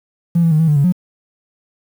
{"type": "tone with pitch steps", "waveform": "triangle", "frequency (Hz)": [170, 165.7, 154.3, 162.6, 149, 141.1, 179.7], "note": ["F3", "E3", "D#3", "E3", "D3", "C#3", "F3"], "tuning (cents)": [-46, 9, -14, -23, 25, 31, 50], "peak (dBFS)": -6, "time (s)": [0.35, 0.924], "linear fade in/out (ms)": 10, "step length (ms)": 82, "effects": ["tanh soft clip ceiling -7 dBFS", "7-bit"]}